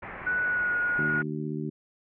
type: low-pass noise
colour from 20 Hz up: white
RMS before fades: -40 dBFS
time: 0.02-1.23 s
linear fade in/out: 10 ms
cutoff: 2200 Hz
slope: 48 dB/octave
type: click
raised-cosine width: 3 ms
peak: -33 dBFS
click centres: 0.218 s
type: tone with pitch glide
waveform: sine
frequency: 1480 to 1445.4 Hz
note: F#6 to F#6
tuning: 0 to -41 cents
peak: -24 dBFS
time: 0.26-1.22 s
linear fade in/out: 10 ms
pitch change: -41 cents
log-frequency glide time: 0.39-0.77 s
type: harmonic tone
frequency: 76 Hz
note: D#2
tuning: 40 cents flat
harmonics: 2 / 3 / 4 / 5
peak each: -33 / -35 / -36 / -37 dBFS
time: 0.98-1.7 s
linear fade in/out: 10 ms
effects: none